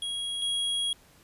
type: tone pair in turn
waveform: square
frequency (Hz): 3300 / 3300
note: G#7 / G#7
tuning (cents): -12 / -12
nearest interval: unison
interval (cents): 0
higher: neither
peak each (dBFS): -31 / -27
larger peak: second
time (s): 0.02-0.42 / 0.42-0.93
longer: second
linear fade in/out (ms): 2
effects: pink hiss -58 dBFS RMS until 1.23 s + resampled to 32000 Hz